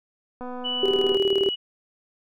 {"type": "click train", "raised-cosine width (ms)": 1, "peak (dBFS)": -23, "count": 187, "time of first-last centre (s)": [0.41, 1.157], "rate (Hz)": 249}
{"type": "tone with pitch glide", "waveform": "sine", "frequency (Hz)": [2960, 2926], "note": ["F#7", "F#7"], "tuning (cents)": [0, -20], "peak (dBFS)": -25, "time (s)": [0.64, 1.56], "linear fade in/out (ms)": 20, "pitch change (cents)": -20, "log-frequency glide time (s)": [0.78, 1.09]}
{"type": "tone with tremolo", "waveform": "sine", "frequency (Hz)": 392, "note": "G4", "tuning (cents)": 0, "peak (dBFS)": -17, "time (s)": [0.83, 1.49], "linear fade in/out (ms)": 2, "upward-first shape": "square", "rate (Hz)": 19, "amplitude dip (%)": 65}
{"effects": []}